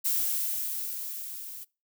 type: noise with level ramp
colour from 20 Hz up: violet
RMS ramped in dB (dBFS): -26 to -42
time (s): 0.04-1.65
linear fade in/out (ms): 20
effects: noise-tail reverb RT60 0.3 s tail -24 dB re dry